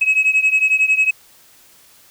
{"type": "beating tone pair", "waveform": "sine", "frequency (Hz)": [2557, 2568], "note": ["D#7", "E7"], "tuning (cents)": [47, -46], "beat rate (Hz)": 11, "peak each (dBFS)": [-13, -15], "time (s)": [0.01, 1.11], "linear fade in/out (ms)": 10, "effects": ["tanh soft clip ceiling -8 dBFS", "white hiss -49 dBFS RMS until 2.1 s"]}